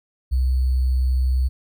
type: tone with sample-and-hold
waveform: sine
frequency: 64.2 Hz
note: C2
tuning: 32 cents flat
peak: -16 dBFS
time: 0.31-1.49 s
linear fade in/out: 20 ms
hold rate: 4410 Hz
effects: none